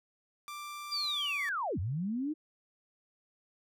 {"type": "tone with pitch glide", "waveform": "sawtooth", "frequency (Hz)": [1179, 1146.8], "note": ["D6", "D6"], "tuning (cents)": [6, -42], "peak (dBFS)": -37, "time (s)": [0.48, 1.49], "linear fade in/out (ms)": 0, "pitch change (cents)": -48, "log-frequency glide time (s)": [1.13, 1.34]}
{"type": "linear two-way sweep", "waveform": "sine", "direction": "down then up", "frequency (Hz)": [4856, 80.5, 318], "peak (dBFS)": -31, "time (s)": [0.91, 2.34], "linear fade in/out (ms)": 20, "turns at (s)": 1.79}
{"effects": []}